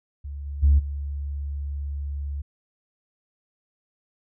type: tone with level steps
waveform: sine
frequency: 71.1 Hz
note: C#2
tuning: 45 cents sharp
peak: -31 / -29 / -12 / -27 dBFS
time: 0.24-2.42 s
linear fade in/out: 10 ms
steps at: 0.45 / 0.62 / 0.78 s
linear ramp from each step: 20 ms
effects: tanh soft clip ceiling -10 dBFS